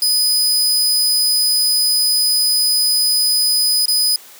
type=tone with dropouts; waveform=sawtooth; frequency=4990 Hz; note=D#8; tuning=4 cents sharp; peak=-10 dBFS; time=0.02-4.16 s; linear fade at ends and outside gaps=2 ms; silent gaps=3.857-3.881 s; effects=white hiss -41 dBFS RMS until 4.39 s + high-pass 300 Hz 12 dB/octave